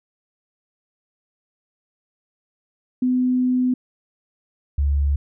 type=tone pair in turn; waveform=sine; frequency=252.3 / 71 Hz; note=B3 / C#2; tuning=+37 / +42 cents; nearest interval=octave + minor seventh; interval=2195 cents; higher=first; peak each=-16 dBFS; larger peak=neither; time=3.02-3.74 / 4.78-5.16 s; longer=first; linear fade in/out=5 ms; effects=none